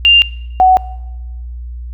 sine tone pair in turn, 2794 / 746.5 Hz, F7 / F#5, 0 / +15 cents, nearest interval octave + major seventh, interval 2285 cents, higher first, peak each -4 dBFS, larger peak neither, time 0.05-0.22 / 0.6-0.77 s, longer neither, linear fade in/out 0 ms, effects noise-tail reverb RT60 1.0 s tail -21 dB re dry + added 60 Hz sine -23 dBFS peak until 1.93 s

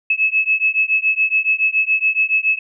sine beating tone pair, 2588 / 2595.1 Hz, E7 / E7, -32 / -28 cents, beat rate 7.1 Hz, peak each -17 dBFS, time 0.1-2.59 s, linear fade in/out 5 ms, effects none

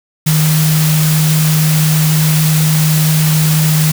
sine tone in noise, 155.56 Hz, D#3, in tune, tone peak -9 dBFS, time 0.26-3.92 s, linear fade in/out 10 ms, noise white, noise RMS -18 dBFS, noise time 0.26-3.92 s, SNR +6 dB, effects none

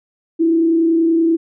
sine tone with frequency modulation, 329.6 Hz, E4, in tune, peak -11 dBFS, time 0.39-1.37 s, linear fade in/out 20 ms, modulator 30.4 Hz, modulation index 0.33, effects none

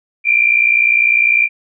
sine tone pair together, 2344 / 2404 Hz, D7 / D7, -4 / +40 cents, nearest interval unison, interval 44 cents, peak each -12 dBFS, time 0.24-1.49 s, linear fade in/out 50 ms, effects none

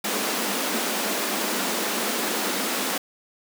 pink high-pass noise, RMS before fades -26 dBFS, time 0.04-2.98 s, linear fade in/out 5 ms, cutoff 190 Hz, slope 96 dB/octave, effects none

